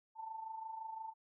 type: tone with amplitude modulation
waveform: sine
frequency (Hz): 888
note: A5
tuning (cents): +16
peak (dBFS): -40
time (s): 0.15-1.14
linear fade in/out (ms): 50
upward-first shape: sine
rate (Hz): 25.8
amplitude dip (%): 60
effects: none